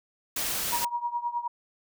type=noise; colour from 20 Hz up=white; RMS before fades=-30 dBFS; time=0.36-0.85 s; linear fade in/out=5 ms
type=tone with tremolo; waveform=sine; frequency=954 Hz; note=A#5; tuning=40 cents sharp; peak=-24 dBFS; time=0.72-1.48 s; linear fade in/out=10 ms; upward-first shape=triangle; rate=9.6 Hz; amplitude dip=90%
effects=none